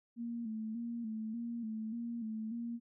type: tone with vibrato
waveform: sine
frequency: 226.8 Hz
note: A#3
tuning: 47 cents flat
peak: -37 dBFS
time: 0.16-2.8 s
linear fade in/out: 50 ms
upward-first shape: square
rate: 1.7 Hz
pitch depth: 59 cents each way
effects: none